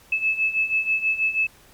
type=beating tone pair; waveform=sine; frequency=2604 / 2610.2 Hz; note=E7 / E7; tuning=-22 / -18 cents; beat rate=6.2 Hz; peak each=-25 / -21 dBFS; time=0.12-1.47 s; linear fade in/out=5 ms; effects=pink hiss -52 dBFS RMS until 1.73 s + MP3 96 kbps